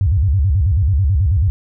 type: tone with vibrato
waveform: sine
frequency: 82.41 Hz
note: E2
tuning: in tune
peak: -11 dBFS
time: 0.01-1.5 s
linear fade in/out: 0 ms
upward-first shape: square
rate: 9.2 Hz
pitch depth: 300 cents each way
effects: none